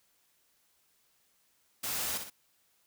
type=noise with echo; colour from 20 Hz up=white; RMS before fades=-35 dBFS; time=1.83-2.18 s; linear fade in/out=10 ms; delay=61 ms; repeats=2; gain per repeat=-6 dB; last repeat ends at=2.302 s; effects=white hiss -71 dBFS RMS until 2.86 s